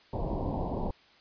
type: low-pass noise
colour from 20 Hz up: pink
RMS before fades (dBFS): -32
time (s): 0.13-0.91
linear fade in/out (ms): 5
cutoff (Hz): 1000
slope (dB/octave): 96
effects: white hiss -59 dBFS RMS until 1.2 s + resampled to 11025 Hz